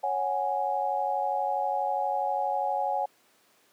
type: chord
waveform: sine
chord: C# suspended fourth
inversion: none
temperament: just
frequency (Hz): 554.4 / 739.2 / 831.5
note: C#5 / F#5 / G#5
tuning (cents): 0 / -2 / +2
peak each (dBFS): -32 / -30 / -28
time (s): 0.03-3.06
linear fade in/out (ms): 10
effects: pink hiss -63 dBFS RMS until 3.72 s + high-pass 300 Hz 12 dB/octave